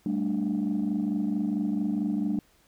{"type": "chord", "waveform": "sine", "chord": "G suspended second", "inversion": "none", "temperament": "just", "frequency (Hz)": [196, 220.5, 294], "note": ["G3", "A3", "D4"], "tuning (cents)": [0, 4, 2], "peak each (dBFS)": -28, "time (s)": [0.06, 2.39], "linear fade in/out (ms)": 2, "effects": ["tanh soft clip ceiling -20 dBFS", "pink hiss -63 dBFS RMS until 2.67 s"]}